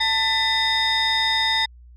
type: tone cluster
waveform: sine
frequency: 890 / 1781 / 1998 / 3677 / 5060 Hz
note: A5 / A6 / B6 / A#7 / D#8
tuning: +20 / +21 / +20 / -24 / +28 cents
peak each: -24 / -28 / -23 / -20 / -27 dBFS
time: 0-1.66 s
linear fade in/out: 10 ms
effects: tanh soft clip ceiling -12 dBFS + added 60 Hz sine -43 dBFS peak until 1.96 s